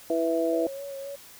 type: harmonic tone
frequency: 164.81 Hz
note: E3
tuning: in tune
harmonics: 2 / 3 / 4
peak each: -27 / -27 / -27 dBFS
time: 0.1-0.67 s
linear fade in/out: 2 ms
type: tone with vibrato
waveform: sine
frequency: 554 Hz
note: C#5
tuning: 1 cent flat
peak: -34 dBFS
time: 0.52-1.16 s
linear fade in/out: 10 ms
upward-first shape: sine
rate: 3.8 Hz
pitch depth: 26 cents each way
effects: white hiss -49 dBFS RMS until 1.39 s